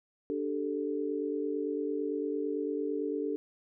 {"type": "chord", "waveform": "sine", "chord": "D suspended fourth", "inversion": "none", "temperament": "just", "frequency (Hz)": [293.7, 391.6, 440.5], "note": ["D4", "G4", "A4"], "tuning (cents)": [0, -2, 2], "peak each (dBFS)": [-34, -36, -34], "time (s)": [0.3, 3.36], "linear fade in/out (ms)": 0, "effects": []}